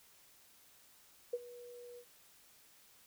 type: tone with ADSR envelope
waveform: sine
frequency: 484.4 Hz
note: B4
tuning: 34 cents flat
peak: -31 dBFS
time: 1.33-2.05 s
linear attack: 7 ms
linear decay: 39 ms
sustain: -18 dB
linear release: 70 ms
effects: white hiss -64 dBFS RMS until 3.06 s